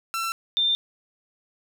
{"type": "tone pair in turn", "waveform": ["sawtooth", "sine"], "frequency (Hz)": [1345, 3591], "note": ["E6", "A7"], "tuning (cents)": [34, 35], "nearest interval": "octave + perfect fourth", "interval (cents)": 1701, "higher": "second", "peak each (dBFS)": [-22, -19], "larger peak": "second", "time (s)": [[0.14, 0.32], [0.57, 0.75]], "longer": "neither", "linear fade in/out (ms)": 0, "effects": []}